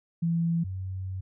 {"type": "tone pair in turn", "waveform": "sine", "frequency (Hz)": [167.7, 94.12], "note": ["E3", "F#2"], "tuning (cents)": [30, 30], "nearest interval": "minor seventh", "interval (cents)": 1000, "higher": "first", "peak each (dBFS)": [-23, -31], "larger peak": "first", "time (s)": [[0.22, 0.64], [0.64, 1.21]], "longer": "second", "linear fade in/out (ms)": 10, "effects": []}